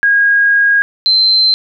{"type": "tone pair in turn", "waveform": "sine", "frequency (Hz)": [1636, 4099], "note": ["G#6", "C8"], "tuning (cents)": [-26, -36], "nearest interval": "octave + major third", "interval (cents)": 1590, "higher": "second", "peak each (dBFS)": -7, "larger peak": "neither", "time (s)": [[0.03, 0.82], [1.06, 1.54]], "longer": "first", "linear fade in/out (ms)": 0, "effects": []}